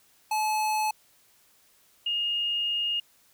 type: tone pair in turn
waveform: square / sine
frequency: 860 / 2845 Hz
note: A5 / F7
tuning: -40 / +31 cents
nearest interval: octave + major sixth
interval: 2071 cents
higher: second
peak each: -25 / -25 dBFS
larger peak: neither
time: 0.31-0.91 / 2.06-3 s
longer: second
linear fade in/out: 5 ms
effects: white hiss -62 dBFS RMS until 3.33 s